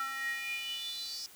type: tone with high-pass filter sweep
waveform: square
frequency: 268.9 Hz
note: C4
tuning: 47 cents sharp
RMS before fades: -38 dBFS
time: 0-1.26 s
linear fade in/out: 0 ms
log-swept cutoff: 1400 to 5200 Hz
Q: 8.9
effects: white hiss -55 dBFS RMS until 1.35 s